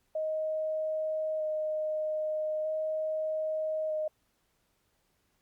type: tone with vibrato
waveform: sine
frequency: 622.3 Hz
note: D#5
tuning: in tune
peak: -29 dBFS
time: 0.15-4.08 s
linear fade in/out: 5 ms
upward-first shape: square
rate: 0.4 Hz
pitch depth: 10 cents each way
effects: pink hiss -74 dBFS RMS until 5.41 s + Opus 48 kbps